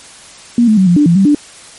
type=tone with pitch steps; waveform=sine; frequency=237.8 / 216.1 / 188.7 / 174.7 / 294.6 / 170.3 / 194.1 / 293.4 Hz; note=A#3 / A3 / F#3 / F3 / D4 / F3 / G3 / D4; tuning=+35 / -31 / +34 / +1 / +6 / -43 / -17 / -2 cents; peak=-5 dBFS; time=0.58-1.348 s; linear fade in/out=2 ms; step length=96 ms; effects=white hiss -36 dBFS RMS until 1.78 s + MP3 48 kbps